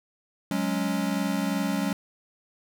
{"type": "chord", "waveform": "square", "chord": "F# suspended second", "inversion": "none", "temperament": "equal", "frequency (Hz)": [185, 207.7, 277.2], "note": ["F#3", "G#3", "C#4"], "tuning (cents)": [0, 0, 0], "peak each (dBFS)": -30, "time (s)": [0.51, 1.93], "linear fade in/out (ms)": 2, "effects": []}